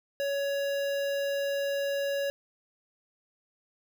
square tone with notch filter, 560 Hz, C#5, 18 cents sharp, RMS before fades -30 dBFS, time 0.2-2.3 s, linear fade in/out 0 ms, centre 8600 Hz, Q 1.3, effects none

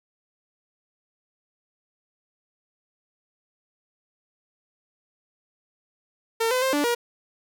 sawtooth tone with pitch steps, 454.4 / 508 / 527 / 291.6 / 476.2 Hz, A#4 / B4 / C5 / D4 / A#4, -44 / +49 / +12 / -12 / +37 cents, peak -17 dBFS, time 6.4-6.95 s, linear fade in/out 10 ms, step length 110 ms, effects none

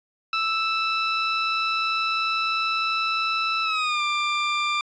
20% pulse tone with pitch glide, 1318.5 to 1188.3 Hz, E6 to D6, 0 to +20 cents, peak -17 dBFS, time 0.33-4.81 s, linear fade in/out 2 ms, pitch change -180 cents, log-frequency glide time 3.63-4.02 s, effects resampled to 16000 Hz + 8-bit

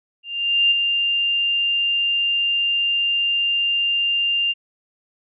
sine tone with ADSR envelope, 2795 Hz, F7, 1 cent sharp, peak -12 dBFS, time 0.23-4.54 s, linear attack 480 ms, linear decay 19 ms, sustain -5 dB, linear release 33 ms, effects none

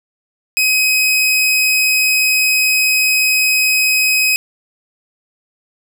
sawtooth tone, 2529 Hz, D#7, 28 cents sharp, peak -8 dBFS, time 0.57-4.36 s, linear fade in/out 0 ms, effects none

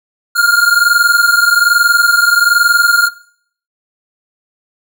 square tone pair together, 1400.8 / 1422 Hz, F6 / F6, +5 / +31 cents, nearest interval unison, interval 26 cents, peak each -12 dBFS, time 0.35-3.09 s, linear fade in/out 20 ms, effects noise-tail reverb RT60 0.6 s tail -19 dB re dry

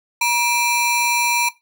40% pulse ring-modulated tone, 1661.2 Hz, G#6, in tune, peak -11 dBFS, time 0.21-1.49 s, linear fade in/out 5 ms, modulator 707 Hz, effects noise-tail reverb RT60 0.2 s tail -17 dB re dry

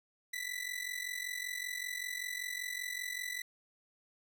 sawtooth ring-modulated tone, 1981 Hz, B6, 5 cents sharp, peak -31 dBFS, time 0.33-3.42 s, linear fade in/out 5 ms, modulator 22.6 Hz, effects none

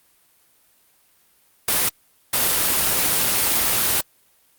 white noise bursts at uneven times, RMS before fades -19 dBFS, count 2, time 1.68-1.89 / 2.33-4.01 s, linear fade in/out 5 ms, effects white hiss -59 dBFS RMS until 4.58 s + Opus 32 kbps

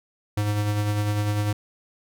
square tone with tremolo, 104.2 Hz, G#2, 6 cents sharp, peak -21 dBFS, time 0.37-1.53 s, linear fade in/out 5 ms, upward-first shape sine, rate 10 Hz, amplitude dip 35%, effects none

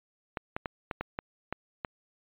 clicks, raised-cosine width 0.5 ms, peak -17 dBFS, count 8, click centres 0.372 / 0.565 / 0.658 / 0.912 / 1.01 / 1.189 / 1.526 / 1.848 s, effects resampled to 8000 Hz

